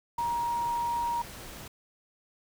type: tone in noise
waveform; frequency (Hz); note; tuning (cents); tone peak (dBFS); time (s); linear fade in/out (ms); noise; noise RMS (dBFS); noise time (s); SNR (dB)
sine; 944; A#5; +22; -27; 0.18-1.22; 5; pink; -44; 0.18-1.68; +14
effects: none